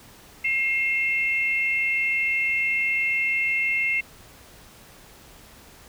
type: tone pair together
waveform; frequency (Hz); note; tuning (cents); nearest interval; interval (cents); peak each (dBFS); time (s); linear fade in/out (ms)
sine; 2133 / 2687; C7 / E7; +33 / +33; major third; 400; -22 / -26; 0.44-4.01; 10
effects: pink hiss -49 dBFS RMS until 5.88 s